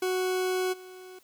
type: tone with level steps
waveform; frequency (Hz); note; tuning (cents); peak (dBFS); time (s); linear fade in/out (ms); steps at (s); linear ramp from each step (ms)
40% pulse; 370; F#4; 0; -25 / -43; 0.02-1.19; 5; 0.72; 20
effects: white hiss -62 dBFS RMS until 1.23 s